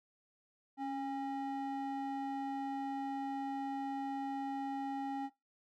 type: ring-modulated tone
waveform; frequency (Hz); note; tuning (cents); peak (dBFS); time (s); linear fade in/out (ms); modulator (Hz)
triangle; 544; C#5; -33; -31; 0.77-5.3; 50; 268
effects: noise-tail reverb RT60 0.2 s tail -19 dB re dry